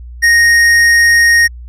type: tone with hard clipping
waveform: sine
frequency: 1863 Hz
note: A#6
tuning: 2 cents flat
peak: -7 dBFS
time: 0.22-1.48 s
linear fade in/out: 20 ms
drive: 10 dB
effects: added 60 Hz sine -27 dBFS peak until 1.68 s